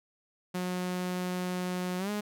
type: tone with pitch glide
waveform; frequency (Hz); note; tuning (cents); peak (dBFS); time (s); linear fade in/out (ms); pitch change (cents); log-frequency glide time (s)
sawtooth; 181.2 to 208.1; F#3 to G#3; -36 to +4; -27; 0.54-2.21; 10; +240; 1.98-2.1
effects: none